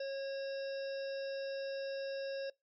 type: harmonic tone with a mistuned harmonic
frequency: 546 Hz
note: C#5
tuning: 26 cents flat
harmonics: 1 / 3 / 5 / 7 / 9 / 10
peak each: -37 / -50 / -54 / -56 / -56 / -54 dBFS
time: 0-2.5 s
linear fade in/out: 5 ms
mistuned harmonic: 10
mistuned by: -27 cents
effects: noise-tail reverb RT60 0.2 s tail -24 dB re dry